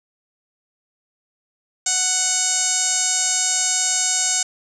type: tone with low-pass filter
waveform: 5% pulse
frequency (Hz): 741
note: F#5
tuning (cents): +2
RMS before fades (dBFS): -20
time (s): 1.86-4.43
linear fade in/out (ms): 5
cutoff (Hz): 7200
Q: 6
effects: none